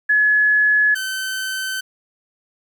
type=tone pair in turn; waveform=sine / sawtooth; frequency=1700 / 1534.1 Hz; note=G#6 / G6; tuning=+40 / -38 cents; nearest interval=major second; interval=178 cents; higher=first; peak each=-12 / -19 dBFS; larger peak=first; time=0.09-0.95 / 0.95-1.81 s; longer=neither; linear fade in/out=10 ms; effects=9-bit